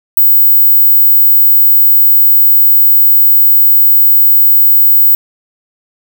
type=tone; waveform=sine; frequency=16000 Hz; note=B9; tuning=21 cents sharp; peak=-3 dBFS; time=0.17-5.15 s; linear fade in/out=2 ms; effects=none